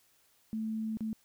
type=tone with dropouts; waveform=sine; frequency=220 Hz; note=A3; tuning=in tune; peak=-32 dBFS; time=0.53-1.13 s; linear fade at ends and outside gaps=0 ms; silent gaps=0.971-1.007 s; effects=white hiss -68 dBFS RMS until 1.24 s